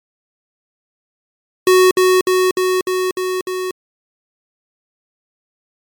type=tone with echo; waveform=square; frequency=370 Hz; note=F#4; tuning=in tune; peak=-8 dBFS; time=1.67-1.91 s; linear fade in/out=2 ms; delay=300 ms; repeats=6; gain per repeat=-2 dB; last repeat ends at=3.71 s; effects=MP3 96 kbps